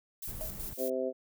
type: noise with tremolo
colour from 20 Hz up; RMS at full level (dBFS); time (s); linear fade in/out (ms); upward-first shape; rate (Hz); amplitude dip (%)
violet; -40; 0.22-0.9; 5; square; 5.3; 50
type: noise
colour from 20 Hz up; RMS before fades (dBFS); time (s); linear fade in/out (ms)
brown; -43; 0.27-0.74; 10
type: tone with exponential decay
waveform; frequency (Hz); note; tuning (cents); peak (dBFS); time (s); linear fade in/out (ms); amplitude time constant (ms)
sine; 630; D#5; +21; -36; 0.41-0.58; 0; 35
type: harmonic tone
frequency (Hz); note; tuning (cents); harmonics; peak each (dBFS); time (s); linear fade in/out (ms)
130; C3; -11; 2 / 3 / 4 / 5; -38 / -35 / -33 / -37; 0.77-1.13; 50
effects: none